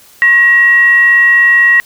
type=tone with frequency modulation; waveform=sine; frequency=1902 Hz; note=A#6; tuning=34 cents sharp; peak=-4 dBFS; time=0.22-1.8 s; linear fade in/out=0 ms; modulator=817 Hz; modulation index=0.24; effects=white hiss -42 dBFS RMS until 1.85 s